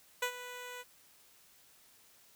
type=tone with ADSR envelope; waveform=10% pulse; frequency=493.9 Hz; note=B4; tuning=in tune; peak=-21 dBFS; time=0.22-0.84 s; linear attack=7 ms; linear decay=83 ms; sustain=-14 dB; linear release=34 ms; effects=white hiss -63 dBFS RMS until 2.35 s